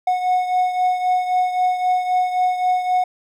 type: beating tone pair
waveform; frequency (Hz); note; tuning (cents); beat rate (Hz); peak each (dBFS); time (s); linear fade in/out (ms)
triangle; 731 / 734.8; F#5 / F#5; -21 / -12; 3.8; -15 / -22; 0.07-3.04; 5
effects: none